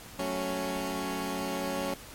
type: chord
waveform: 15% pulse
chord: F# minor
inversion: none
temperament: equal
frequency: 185 / 220 / 277.2 Hz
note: F#3 / A3 / C#4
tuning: 0 / 0 / 0 cents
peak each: -29 / -32 / -27 dBFS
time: 0.19-1.94 s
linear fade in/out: 2 ms
effects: pink hiss -47 dBFS RMS until 2.14 s + MP3 64 kbps